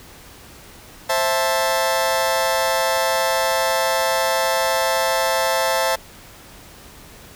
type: chord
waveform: sawtooth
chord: A minor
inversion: first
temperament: just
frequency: 528 / 660 / 880 Hz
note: C5 / E5 / A5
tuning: +16 / +2 / 0 cents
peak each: -18 dBFS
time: 1.09-5.96 s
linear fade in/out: 10 ms
effects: pink hiss -43 dBFS RMS until 7.35 s